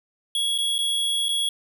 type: tone with dropouts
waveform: square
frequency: 3338 Hz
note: G#7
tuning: 8 cents sharp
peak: -22 dBFS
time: 0.35-1.49 s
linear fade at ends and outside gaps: 2 ms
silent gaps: 0.579-0.585 / 0.782-0.788 / 1.285-1.29 s
effects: none